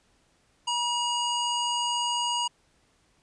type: harmonic tone with a mistuned harmonic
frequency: 959 Hz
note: A#5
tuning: 49 cents sharp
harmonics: 1 / 3 / 5 / 7 / 9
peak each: -28 / -29 / -37 / -36 / -39 dBFS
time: 0.67-2.48 s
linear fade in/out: 10 ms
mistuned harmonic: 9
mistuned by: -46 cents
effects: pink hiss -66 dBFS RMS until 3.22 s + resampled to 22050 Hz